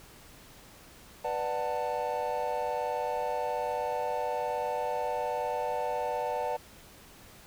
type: chord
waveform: triangle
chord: B minor seventh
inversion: none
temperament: just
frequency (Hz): 493.9 / 592.7 / 740.8 / 889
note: B4 / D5 / F#5 / A5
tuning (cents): 0 / +16 / +2 / +18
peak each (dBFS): -33 / -33 / -34 / -32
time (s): 1.24-6.57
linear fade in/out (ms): 10
effects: pink hiss -53 dBFS RMS until 7.46 s